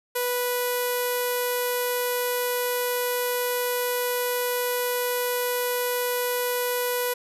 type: tone with low-pass filter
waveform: sawtooth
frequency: 492.1 Hz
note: B4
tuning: 6 cents flat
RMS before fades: -26 dBFS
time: 0.15-7.14 s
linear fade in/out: 10 ms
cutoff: 12000 Hz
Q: 7.6
effects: none